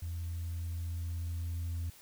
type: tone with level ramp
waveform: sine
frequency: 84.5 Hz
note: E2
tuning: 43 cents sharp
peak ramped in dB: -34 to -31 dBFS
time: 0.02-1.9 s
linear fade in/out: 5 ms
effects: tanh soft clip ceiling -32 dBFS + white hiss -57 dBFS RMS until 2.01 s